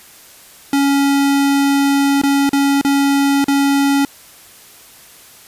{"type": "tone with dropouts", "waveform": "square", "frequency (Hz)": 279.2, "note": "C#4", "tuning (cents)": 13, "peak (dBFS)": -12, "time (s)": [0.73, 4.05], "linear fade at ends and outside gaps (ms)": 2, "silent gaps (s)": [[2.216, 2.235], [2.493, 2.531], [2.813, 2.848], [3.443, 3.482]], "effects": ["white hiss -42 dBFS RMS until 5.47 s", "resampled to 32000 Hz"]}